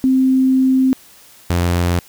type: tone pair in turn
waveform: sine / sawtooth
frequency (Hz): 261.6 / 87.3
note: C4 / F2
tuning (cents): 0 / 0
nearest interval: octave + perfect fifth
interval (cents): 1900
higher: first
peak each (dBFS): -10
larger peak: neither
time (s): 0.04-0.93 / 1.5-1.99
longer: first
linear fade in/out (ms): 0
effects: white hiss -45 dBFS RMS until 2.08 s